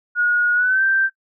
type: tone with pitch glide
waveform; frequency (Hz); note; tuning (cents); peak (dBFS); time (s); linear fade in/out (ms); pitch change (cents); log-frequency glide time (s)
sine; 1445 to 1566.7; F#6 to G6; -41 to -1; -14; 0.15-1.1; 50; +140; 0.54-0.83
effects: noise-tail reverb RT60 0.1 s tail -19 dB re dry